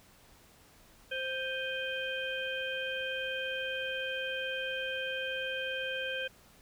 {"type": "harmonic tone with a mistuned harmonic", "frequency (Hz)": 523.3, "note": "C5", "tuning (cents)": 0, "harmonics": [1, 3, 5, 6], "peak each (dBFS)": [-38, -37, -40, -40], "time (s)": [1.11, 6.28], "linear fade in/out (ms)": 10, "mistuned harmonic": 5, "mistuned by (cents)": -90, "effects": ["pink hiss -60 dBFS RMS until 6.61 s"]}